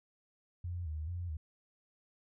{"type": "tone with vibrato", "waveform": "sine", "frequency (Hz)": 82.41, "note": "E2", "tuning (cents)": 0, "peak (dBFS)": -36, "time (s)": [0.64, 1.37], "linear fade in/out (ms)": 5, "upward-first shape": "square", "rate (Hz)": 2.3, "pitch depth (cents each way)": 110, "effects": []}